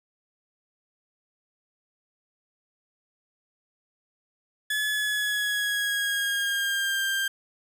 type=tone with pitch glide; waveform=30% pulse; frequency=1711 to 1587.2 Hz; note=A6 to G6; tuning=-49 to +21 cents; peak=-22 dBFS; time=4.7-7.28 s; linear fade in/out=5 ms; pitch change=-130 cents; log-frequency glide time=4.89-7.03 s; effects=none